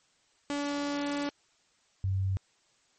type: tone pair in turn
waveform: sawtooth / sine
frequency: 287.1 / 95.81 Hz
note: D4 / G2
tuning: -39 / -39 cents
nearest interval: octave + perfect fifth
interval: 1900 cents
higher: first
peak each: -26 dBFS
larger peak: neither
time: 0.5-1.29 / 2.04-2.37 s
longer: first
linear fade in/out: 0 ms
effects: white hiss -68 dBFS RMS until 2.98 s + MP3 32 kbps